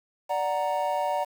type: chord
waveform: triangle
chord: D augmented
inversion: none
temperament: equal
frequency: 587.3 / 740 / 932.3 Hz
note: D5 / F#5 / A#5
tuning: 0 / 0 / 0 cents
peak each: -27 dBFS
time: 0.29-1.25 s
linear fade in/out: 20 ms
effects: 8-bit